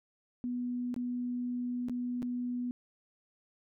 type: tone with dropouts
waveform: sine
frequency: 245.6 Hz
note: B3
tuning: 9 cents flat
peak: -32 dBFS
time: 0.44-2.71 s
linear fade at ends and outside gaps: 0 ms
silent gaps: 0.942-0.963 / 1.885-1.896 / 2.221-2.228 s
effects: none